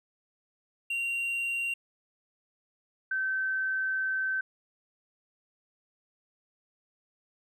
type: tone pair in turn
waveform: triangle / sine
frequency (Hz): 2761 / 1541.1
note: F7 / G6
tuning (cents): -20 / -30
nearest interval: minor seventh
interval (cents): 1010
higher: first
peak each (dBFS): -27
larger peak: neither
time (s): 0.9-1.74 / 3.11-4.41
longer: second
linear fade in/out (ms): 5
effects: none